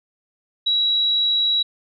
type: tone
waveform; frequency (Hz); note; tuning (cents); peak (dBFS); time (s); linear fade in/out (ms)
sine; 3886; B7; -29; -16; 0.66-1.63; 10
effects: none